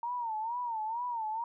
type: tone with vibrato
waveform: sine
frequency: 921 Hz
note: A#5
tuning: 21 cents flat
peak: -32 dBFS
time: 0.03-1.44 s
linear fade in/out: 2 ms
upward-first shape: sine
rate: 2.2 Hz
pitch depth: 120 cents each way
effects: none